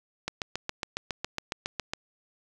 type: click train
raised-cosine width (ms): 0.2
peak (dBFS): -13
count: 13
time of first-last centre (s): 0.28-1.935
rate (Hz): 7.25
effects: none